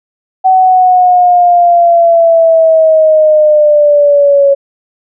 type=linear sweep; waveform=sine; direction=down; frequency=756 to 554.4 Hz; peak=-3 dBFS; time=0.44-4.55 s; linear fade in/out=20 ms; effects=none